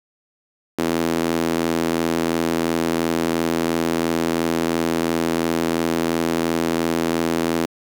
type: tone with high-pass filter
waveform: sawtooth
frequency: 82.9 Hz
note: E2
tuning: 10 cents sharp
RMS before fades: -21 dBFS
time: 0.78-7.66 s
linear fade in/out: 10 ms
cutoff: 290 Hz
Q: 2
effects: 8-bit